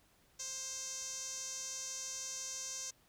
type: tone with band-pass filter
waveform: sawtooth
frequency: 526 Hz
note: C5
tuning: 9 cents sharp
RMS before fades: -43 dBFS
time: 0.39-2.91 s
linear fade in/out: 10 ms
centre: 6300 Hz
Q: 6.5
effects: pink hiss -69 dBFS RMS until 3.08 s